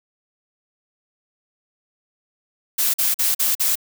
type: noise bursts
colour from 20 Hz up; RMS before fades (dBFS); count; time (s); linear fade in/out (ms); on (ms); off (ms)
blue; -19; 5; 2.78-3.756; 10; 160; 44
effects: none

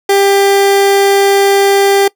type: tone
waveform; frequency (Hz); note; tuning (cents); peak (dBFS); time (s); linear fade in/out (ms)
30% pulse; 396.7; G4; +21; -4; 0.09-2.08; 5
effects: noise-tail reverb RT60 0.1 s tail -22 dB re dry

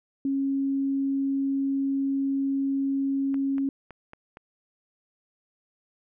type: tone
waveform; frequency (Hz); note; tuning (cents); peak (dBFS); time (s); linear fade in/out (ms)
sine; 273.6; C#4; -23; -23; 0.25-3.69; 2
type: clicks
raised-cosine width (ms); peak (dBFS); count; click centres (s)
0.5; -28; 5; 3.343 / 3.582 / 3.907 / 4.134 / 4.371
effects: none

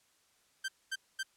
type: tone bursts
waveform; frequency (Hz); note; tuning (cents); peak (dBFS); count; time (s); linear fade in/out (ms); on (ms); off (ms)
sawtooth; 1564; G6; -4; -30; 3; 0.64-1.232; 10; 44; 230
effects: white hiss -70 dBFS RMS until 1.36 s + low-pass 10000 Hz 12 dB/octave

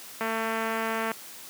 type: click train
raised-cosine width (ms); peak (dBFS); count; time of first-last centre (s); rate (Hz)
0.5; -15; 204; 0.21-1.116; 224
effects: white hiss -44 dBFS RMS until 1.49 s + high-pass 150 Hz 12 dB/octave

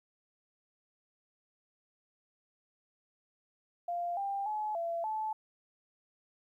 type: tone with pitch steps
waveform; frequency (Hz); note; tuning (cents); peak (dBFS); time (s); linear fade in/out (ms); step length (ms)
sine; 696 / 794 / 852 / 676 / 868; F5 / G5 / G#5 / E5 / A5; -6 / +22 / +44 / +43 / -24; -32; 3.88-5.33; 5; 290
effects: 12-bit

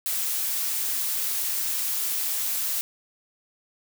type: noise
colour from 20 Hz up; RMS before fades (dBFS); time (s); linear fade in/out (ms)
blue; -27; 0.06-2.81; 0
effects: none

